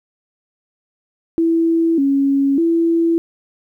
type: tone with pitch steps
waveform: sine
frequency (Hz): 330.4 / 276.4 / 333.3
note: E4 / C#4 / E4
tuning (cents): +4 / -5 / +19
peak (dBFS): -12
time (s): 1.38-3.18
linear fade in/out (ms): 0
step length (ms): 600
effects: 9-bit